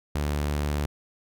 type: tone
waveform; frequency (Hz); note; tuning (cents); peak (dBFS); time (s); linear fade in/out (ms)
sawtooth; 73.42; D2; 0; -21; 0.15-0.86; 5
effects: none